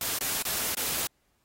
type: noise with dropouts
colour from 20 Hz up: white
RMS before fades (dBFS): -30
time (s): 0.01-1.07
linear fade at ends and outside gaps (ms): 2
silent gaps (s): 0.187-0.208 / 0.424-0.451 / 0.749-0.77
effects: pink hiss -72 dBFS RMS until 1.44 s + AAC 48 kbps